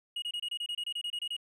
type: tone bursts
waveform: triangle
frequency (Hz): 2884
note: F#7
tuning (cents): -45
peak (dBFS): -31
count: 14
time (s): 0.16-1.366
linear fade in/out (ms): 5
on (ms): 62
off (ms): 26
effects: none